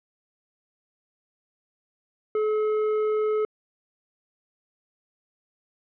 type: tone with tanh clipping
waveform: triangle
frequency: 428.7 Hz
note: A4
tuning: 45 cents flat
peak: -23 dBFS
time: 2.35-3.45 s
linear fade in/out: 2 ms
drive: 14 dB
effects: low-pass 2000 Hz 12 dB/octave